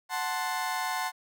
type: chord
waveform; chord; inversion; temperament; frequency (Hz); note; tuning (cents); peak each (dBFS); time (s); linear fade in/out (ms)
30% pulse; F# diminished; none; equal; 740 / 880 / 1046.5; F#5 / A5 / C6; 0 / 0 / 0; -31; 0.09-1.12; 50
effects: none